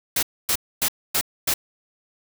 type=noise bursts; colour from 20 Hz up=white; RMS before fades=-21 dBFS; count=5; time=0.16-1.54 s; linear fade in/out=5 ms; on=68 ms; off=260 ms; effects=none